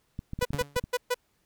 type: clicks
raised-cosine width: 5 ms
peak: -22 dBFS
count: 9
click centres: 0.191 / 0.334 / 0.39 / 0.426 / 0.506 / 0.546 / 0.612 / 0.765 / 0.84 s
type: tone bursts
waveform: sawtooth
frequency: 493.9 Hz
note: B4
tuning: in tune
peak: -20 dBFS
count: 5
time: 0.41-1.145 s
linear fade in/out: 10 ms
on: 43 ms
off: 130 ms
type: tone with exponential decay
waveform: sawtooth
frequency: 142.9 Hz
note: D3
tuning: 47 cents flat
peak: -26 dBFS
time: 0.53-0.82 s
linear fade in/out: 2 ms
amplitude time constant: 63 ms
effects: pink hiss -71 dBFS RMS until 1.45 s